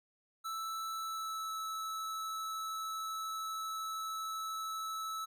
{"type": "tone with pitch glide", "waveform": "square", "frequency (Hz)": [1318.5, 1306.4], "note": ["E6", "E6"], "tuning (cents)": [0, -16], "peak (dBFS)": -38, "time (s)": [0.44, 5.26], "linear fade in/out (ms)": 20, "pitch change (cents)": -16, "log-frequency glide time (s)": [0.95, 1.55], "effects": []}